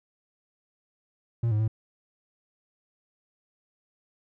triangle tone with pitch steps, 116.6 / 106.6 / 110 Hz, A#2 / G#2 / A2, +1 / +46 / 0 cents, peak -20 dBFS, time 1.43-1.679 s, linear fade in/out 5 ms, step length 83 ms, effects none

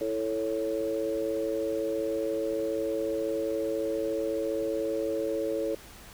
sine chord, A major, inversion second, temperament equal, 329.6 / 440 / 554.4 Hz, E4 / A4 / C#5, 0 / 0 / 0 cents, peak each -33 / -31 / -31 dBFS, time 0.01-5.75 s, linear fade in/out 2 ms, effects pink hiss -49 dBFS RMS until 6.13 s

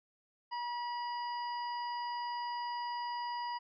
harmonic tone with a mistuned harmonic, 970 Hz, B5, 31 cents flat, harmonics 1 / 2 / 3 / 5, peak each -36 / -48 / -52 / -48 dBFS, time 0.51-3.59 s, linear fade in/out 20 ms, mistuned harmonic 1, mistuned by -17 cents, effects none

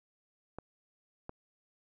clicks, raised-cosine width 1 ms, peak -27 dBFS, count 2, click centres 0.586 / 1.294 s, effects none

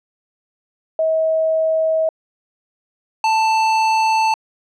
sine / square tone pair in turn, 640 / 883.7 Hz, D#5 / A5, +49 / +7 cents, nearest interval tritone, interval 558 cents, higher second, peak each -14 dBFS, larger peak neither, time 0.99-2.09 / 3.24-4.34 s, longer neither, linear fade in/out 2 ms, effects low-pass 5000 Hz 12 dB/octave

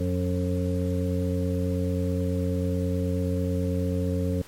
harmonic tone with a mistuned harmonic, 89.3 Hz, F2, 39 cents sharp, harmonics 1 / 2 / 3 / 5 / 6, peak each -26 / -29 / -31 / -33 / -34 dBFS, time 0-4.42 s, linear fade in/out 5 ms, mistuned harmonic 3, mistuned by +39 cents, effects pink hiss -49 dBFS RMS until 4.47 s + MP3 64 kbps

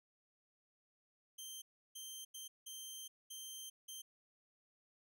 15% pulse tone bursts at uneven times, 3138 Hz, G7, 1 cent sharp, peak -40 dBFS, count 6, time 1.38-1.62 / 1.95-2.25 / 2.34-2.48 / 2.66-3.08 / 3.3-3.7 / 3.88-4.02 s, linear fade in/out 10 ms, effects none

